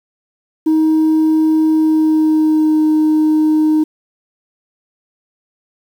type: tone with pitch glide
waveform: sine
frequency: 314.8 to 309.6 Hz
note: D#4 to D#4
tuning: +20 to -9 cents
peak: -7 dBFS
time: 0.66-3.84 s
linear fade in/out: 10 ms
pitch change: -29 cents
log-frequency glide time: 1.72-2.82 s
effects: tanh soft clip ceiling -8 dBFS + 7-bit